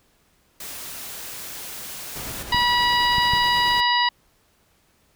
white noise, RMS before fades -35 dBFS, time 0.6-2.43 s, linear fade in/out 5 ms
pink noise with tremolo, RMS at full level -34 dBFS, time 2.15-3.81 s, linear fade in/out 10 ms, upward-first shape sine, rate 9.3 Hz, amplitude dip 25%
harmonic tone, 970 Hz, B5, 31 cents flat, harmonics 1 / 2 / 3 / 4 / 5, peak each -20 / -23 / -25 / -26 / -27 dBFS, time 2.52-4.09 s, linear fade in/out 5 ms
clicks, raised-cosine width 5 ms, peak -16 dBFS, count 3, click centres 2.546 / 3.183 / 3.336 s
effects pink hiss -62 dBFS RMS until 5.15 s

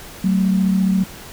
sine tone pair together, 188.69 / 223.5 Hz, F#3 / A3, +34 / +27 cents, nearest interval minor third, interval 293 cents, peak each -14 / -22 dBFS, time 0.24-1.04 s, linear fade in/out 5 ms, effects pink hiss -37 dBFS RMS until 1.32 s

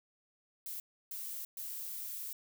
violet noise bursts at uneven times, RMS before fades -42 dBFS, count 3, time 0.66-0.8 / 1.11-1.45 / 1.57-2.33 s, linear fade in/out 2 ms, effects none

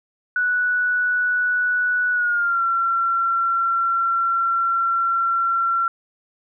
sine tone with pitch glide, 1476 to 1361.3 Hz, F#6 to F6, -5 to -45 cents, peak -17 dBFS, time 0.36-5.88 s, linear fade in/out 2 ms, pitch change -140 cents, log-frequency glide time 2.12-2.63 s, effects none

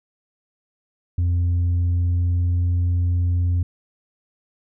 sine tone with pitch glide, 87.31 to 87.97 Hz, F2 to F2, 0 to +13 cents, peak -14 dBFS, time 1.18-3.63 s, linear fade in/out 5 ms, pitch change +13 cents, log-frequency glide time 1.67-2.71 s, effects tanh soft clip ceiling -16 dBFS

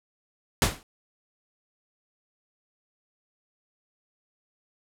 pink noise with exponential decay, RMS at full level -17 dBFS, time 0.62-0.83 s, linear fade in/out 1 ms, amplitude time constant 44 ms, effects low-pass 12000 Hz 12 dB/octave

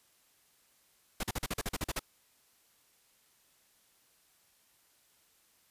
pink noise bursts, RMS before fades -34 dBFS, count 11, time 1.2-1.994 s, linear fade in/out 5 ms, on 34 ms, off 42 ms, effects white hiss -68 dBFS RMS until 5.7 s + resampled to 32000 Hz

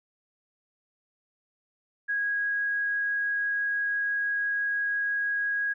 sine tone, 1649 Hz, G#6, 13 cents flat, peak -25 dBFS, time 2.08-5.74 s, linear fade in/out 20 ms, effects none

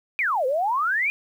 sine exponential two-way sweep, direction down then up, 2477 to 493.9 to 2477 Hz, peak -20 dBFS, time 0.19-1.1 s, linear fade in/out 0 ms, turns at 0.46 s, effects 9-bit

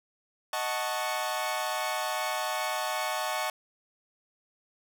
sawtooth chord, D# half-diminished seventh, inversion none, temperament equal, 622.3 / 740 / 880 / 1108.7 Hz, D#5 / F#5 / A5 / C#6, 0 / 0 / 0 / 0 cents, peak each -31 dBFS, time 0.53-3.5 s, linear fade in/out 2 ms, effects none

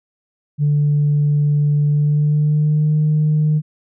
sine tone with pitch glide, 146.83 to 152.71 Hz, D3 to D#3, 0 to -32 cents, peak -11 dBFS, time 0.58-3.62 s, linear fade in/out 50 ms, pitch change +68 cents, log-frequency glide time 1.86-2.95 s, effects tanh soft clip ceiling -9 dBFS

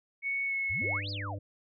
sine tone with pitch glide, 2217 to 2190 Hz, C#7 to C#7, 0 to -22 cents, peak -29 dBFS, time 0.22-1.02 s, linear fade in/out 50 ms, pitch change -22 cents, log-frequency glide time 0.46-0.54 s
sine exponential two-way sweep, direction up then down, 66.5 to 5170 to 535 Hz, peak -37 dBFS, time 0.69-1.36 s, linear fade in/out 20 ms, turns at 1.1 s
harmonic tone, 99.8 Hz, G2, 32 cents sharp, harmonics 1 / 3 / 5 / 6, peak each -36 / -46 / -50 / -52 dBFS, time 0.81-1.39 s, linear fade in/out 10 ms
effects none

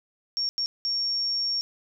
sine tone bursts at uneven times, 5520 Hz, F8, 21 cents flat, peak -24 dBFS, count 3, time 0.37-0.49 / 0.58-0.66 / 0.85-1.61 s, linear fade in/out 0 ms, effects 10-bit

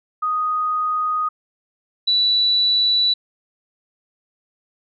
sine tone pair in turn, 1244.5 / 3951 Hz, D#6 / B7, 0 / 0 cents, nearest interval octave + minor sixth, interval 2000 cents, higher second, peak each -18 / -14 dBFS, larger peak second, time 0.22-1.29 / 2.07-3.14 s, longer neither, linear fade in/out 10 ms, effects none

